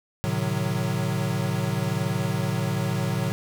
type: chord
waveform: square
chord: A diminished seventh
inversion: none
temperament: equal with one note detuned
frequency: 110 / 130.81 / 152.19 / 185 Hz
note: A2 / C3 / Eb3 / Gb3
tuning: 0 / 0 / -38 / 0 cents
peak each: -30 dBFS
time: 0.24-3.32 s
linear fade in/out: 0 ms
effects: none